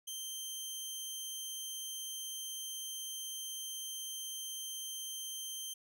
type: tone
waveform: 15% pulse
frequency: 3136 Hz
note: G7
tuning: in tune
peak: -33 dBFS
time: 0.07-5.74 s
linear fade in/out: 10 ms
effects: none